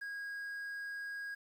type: tone with quantisation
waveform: triangle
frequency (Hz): 1639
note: G#6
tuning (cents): -23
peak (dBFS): -38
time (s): 0.01-1.35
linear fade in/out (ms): 10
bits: 11
effects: none